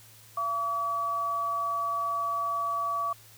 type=tone pair together; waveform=sine; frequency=680 / 1142.4 Hz; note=F5 / D6; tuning=-46 / -48 cents; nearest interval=major sixth; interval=898 cents; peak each=-37 / -27 dBFS; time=0.37-3.13 s; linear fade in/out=5 ms; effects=added 110 Hz sine -57 dBFS peak until 3.37 s + white hiss -54 dBFS RMS until 3.37 s